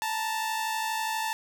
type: tone pair together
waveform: sawtooth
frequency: 880 / 932.3 Hz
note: A5 / A#5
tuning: 0 / 0 cents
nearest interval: minor second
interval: 100 cents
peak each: -25 / -32 dBFS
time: 0.02-1.33 s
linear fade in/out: 0 ms
effects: none